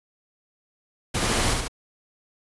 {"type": "noise with echo", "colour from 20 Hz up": "pink", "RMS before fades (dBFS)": -25, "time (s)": [1.14, 1.54], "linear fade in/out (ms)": 10, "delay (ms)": 71, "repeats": 2, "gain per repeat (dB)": -3, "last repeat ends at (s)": 1.682, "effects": ["resampled to 24000 Hz"]}